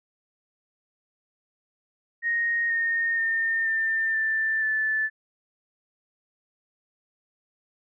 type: tone with pitch steps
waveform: sine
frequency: 1864.7 / 1841.2 / 1817.9 / 1794.9 / 1772.3 / 1749.9 Hz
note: A#6 / A#6 / A#6 / A6 / A6 / A6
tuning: 0 / -22 / -44 / +34 / +12 / -10 cents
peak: -22 dBFS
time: 2.22-5.1 s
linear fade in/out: 50 ms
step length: 480 ms
effects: none